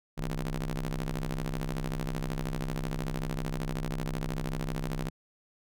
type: ring-modulated tone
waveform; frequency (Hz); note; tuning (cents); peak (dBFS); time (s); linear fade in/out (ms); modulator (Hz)
sawtooth; 65.41; C2; 0; -24; 0.17-5.1; 20; 91.6
effects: none